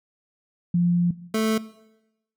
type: tone pair in turn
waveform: sine / 25% pulse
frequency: 174.4 / 219.7 Hz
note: F3 / A3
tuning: -2 / -2 cents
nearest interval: major third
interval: 400 cents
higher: second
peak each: -17 dBFS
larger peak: neither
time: 0.74-1.11 / 1.34-1.58 s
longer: first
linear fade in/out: 5 ms
effects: noise-tail reverb RT60 0.9 s tail -18 dB re dry